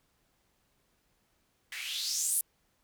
blue noise with band-pass filter sweep, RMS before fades -33 dBFS, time 1.72-2.41 s, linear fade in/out 2 ms, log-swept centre 1900 to 11000 Hz, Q 4, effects pink hiss -73 dBFS RMS until 2.83 s

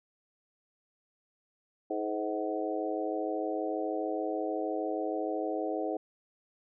harmonic tone with a mistuned harmonic, 106.5 Hz, G#2, 44 cents sharp, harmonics 3 / 4 / 5 / 6 / 7, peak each -35 / -36 / -37 / -38 / -38 dBFS, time 1.9-5.97 s, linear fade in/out 5 ms, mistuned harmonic 5, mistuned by -46 cents, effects none

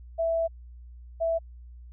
sine tone pair in turn, 660 / 660 Hz, E5 / E5, +2 / +2 cents, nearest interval unison, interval 0 cents, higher neither, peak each -23 dBFS, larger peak neither, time 0.18-0.48 / 1.2-1.39 s, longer first, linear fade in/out 20 ms, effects added 60 Hz sine -43 dBFS peak until 1.92 s

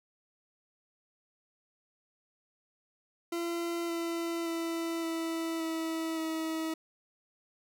40% pulse tone with pitch steps, 340 / 336.1 / 332.2 / 328.4 / 324.6 / 320.9 Hz, F4 / E4 / E4 / E4 / E4 / E4, -46 / +34 / +13 / -6 / -27 / -46 cents, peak -31 dBFS, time 3.32-6.74 s, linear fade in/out 5 ms, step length 570 ms, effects none

